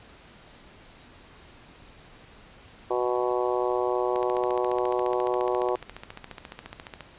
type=harmonic tone; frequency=123.47 Hz; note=B2; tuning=in tune; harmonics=3 / 4 / 5 / 6 / 7 / 8 / 9; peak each=-27 / -29 / -31 / -33 / -34 / -35 / -36 dBFS; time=2.9-5.76 s; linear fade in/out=10 ms
type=click train; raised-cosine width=0.3 ms; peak=-22 dBFS; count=42; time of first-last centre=4.16-7.007 s; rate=14.4 Hz
effects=pink hiss -51 dBFS RMS until 7.18 s + resampled to 8000 Hz